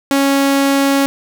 sawtooth tone, 276.3 Hz, C#4, 6 cents flat, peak -7 dBFS, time 0.11-1.06 s, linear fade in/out 0 ms, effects none

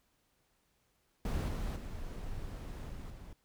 brown noise with level steps, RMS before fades -33 / -36 / -42 / -44 / -48 dBFS, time 1.25-3.33 s, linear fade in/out 2 ms, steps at 1.48 / 1.76 / 2.89 / 3.1 s, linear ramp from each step 2 ms, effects pink hiss -75 dBFS RMS until 3.44 s

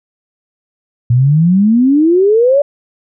sine exponential sweep, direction up, 116.54 to 587.3 Hz, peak -6 dBFS, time 1.1-2.62 s, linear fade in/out 5 ms, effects none

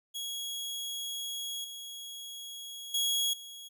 sawtooth tone with level steps, 3322 Hz, G#7, in tune, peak -32 / -38 / -24 / -41 dBFS, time 0.14-3.69 s, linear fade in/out 20 ms, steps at 1.64 / 2.94 / 3.33 s, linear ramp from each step 5 ms, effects none

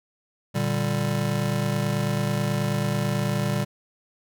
square chord, G minor, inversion first, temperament just, 117.6 / 147 / 196 Hz, Bb2 / D3 / G3, +16 / +2 / 0 cents, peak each -28 dBFS, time 0.54-3.65 s, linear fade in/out 20 ms, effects none

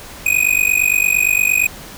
square tone with amplitude modulation, 2489 Hz, D#7, in tune, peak -9 dBFS, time 0.26-1.67 s, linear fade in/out 5 ms, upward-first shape sine, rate 48.7 Hz, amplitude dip 95%, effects pink hiss -35 dBFS RMS until 1.97 s

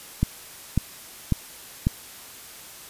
click train, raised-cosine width 5 ms, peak -7 dBFS, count 4, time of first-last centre 0.23-1.869 s, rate 1.83 Hz, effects white hiss -43 dBFS RMS until 2.89 s + resampled to 32000 Hz

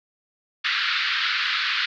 pink band-pass noise, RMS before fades -24 dBFS, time 0.64-1.86 s, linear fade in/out 10 ms, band 1300 to 4500 Hz, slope 48 dB/octave, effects none

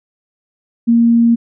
sine tone, 233.1 Hz, A#3, in tune, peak -7 dBFS, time 0.87-1.36 s, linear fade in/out 20 ms, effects none

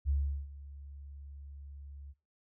sine tone with ADSR envelope, 70.4 Hz, C#2, 27 cents sharp, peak -26 dBFS, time 0.05-2.14 s, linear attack 40 ms, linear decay 380 ms, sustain -19 dB, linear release 38 ms, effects noise-tail reverb RT60 0.4 s tail -23 dB re dry

